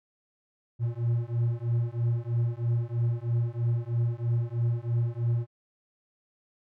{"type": "beating tone pair", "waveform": "triangle", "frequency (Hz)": [116.54, 119.64], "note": ["A#2", "A#2"], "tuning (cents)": [0, 45], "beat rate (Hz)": 3.1, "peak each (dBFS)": -26, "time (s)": [0.79, 5.47], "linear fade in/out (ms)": 50, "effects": []}